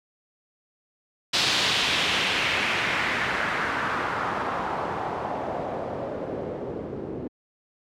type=noise with low-pass filter sweep; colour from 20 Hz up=white; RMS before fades=-27 dBFS; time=1.33-7.28 s; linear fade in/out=10 ms; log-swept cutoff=4200 to 340 Hz; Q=1.8; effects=high-pass 80 Hz 12 dB/octave